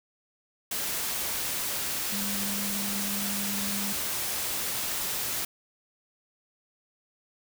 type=tone in noise; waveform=sine; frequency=201.1 Hz; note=G3; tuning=44 cents sharp; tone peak=-34 dBFS; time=2.12-3.93 s; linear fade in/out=5 ms; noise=white; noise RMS=-31 dBFS; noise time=0.71-5.45 s; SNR=-6 dB; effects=none